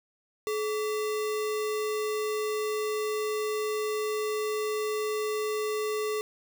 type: tone with sample-and-hold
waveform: sine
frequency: 427.2 Hz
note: G#4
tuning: 49 cents sharp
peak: -27 dBFS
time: 0.47-6.21 s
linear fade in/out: 0 ms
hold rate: 1575 Hz
effects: none